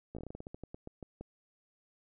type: slowing click train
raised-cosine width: 2 ms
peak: -30 dBFS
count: 16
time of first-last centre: 0.15-1.21 s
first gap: 16 ms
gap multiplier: 1.19
effects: none